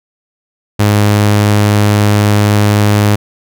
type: tone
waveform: sawtooth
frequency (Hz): 103.83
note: G#2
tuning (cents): 0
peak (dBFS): -3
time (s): 0.79-3.16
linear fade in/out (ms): 10
effects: none